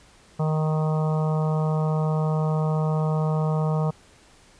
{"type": "harmonic tone", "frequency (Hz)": 155.7, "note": "D#3", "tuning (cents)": 2, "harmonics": [1, 3, 4, 5, 6, 7, 8], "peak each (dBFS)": [-21, -31, -33, -35, -37, -38, -39], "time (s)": [0.39, 3.91], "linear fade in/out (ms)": 10, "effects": ["pink hiss -54 dBFS RMS until 4.59 s", "resampled to 22050 Hz"]}